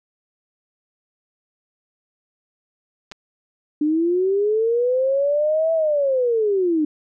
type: clicks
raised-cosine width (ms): 0.2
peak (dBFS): -19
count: 2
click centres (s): 3.115 / 3.12
type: linear two-way sweep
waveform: sine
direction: up then down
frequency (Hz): 293.7 to 658 to 294.7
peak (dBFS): -16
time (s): 3.81-6.85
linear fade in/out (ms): 5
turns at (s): 5.73
effects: none